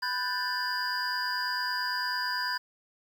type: tone cluster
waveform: triangle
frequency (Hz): 996 / 1486 / 1575 / 1758 / 4851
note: B5 / F#6 / G6 / A6 / D#8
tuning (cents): +14 / +7 / +8 / -2 / -45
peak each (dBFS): -32 / -36 / -35 / -34 / -32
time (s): 0.02-2.58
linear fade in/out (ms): 10
effects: 9-bit